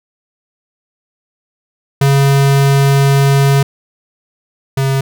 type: tone pair in turn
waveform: square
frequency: 138.59 / 135.27 Hz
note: C#3 / C#3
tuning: 0 / -42 cents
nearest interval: unison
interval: 42 cents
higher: first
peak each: -8 / -12 dBFS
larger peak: first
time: 2.01-3.63 / 4.77-5.01 s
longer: first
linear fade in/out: 5 ms
effects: none